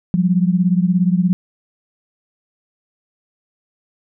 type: beating tone pair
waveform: sine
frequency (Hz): 176.1 / 193.1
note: F3 / G3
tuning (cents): +15 / -26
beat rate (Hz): 17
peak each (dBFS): -14 / -17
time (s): 0.14-1.33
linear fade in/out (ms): 0
effects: none